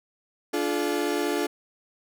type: chord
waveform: 35% pulse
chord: D minor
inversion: none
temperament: equal with one note detuned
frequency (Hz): 293.7 / 349.2 / 429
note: D4 / F4 / A4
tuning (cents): 0 / 0 / -44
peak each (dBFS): -27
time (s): 0.53-1.47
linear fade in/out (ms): 10
effects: none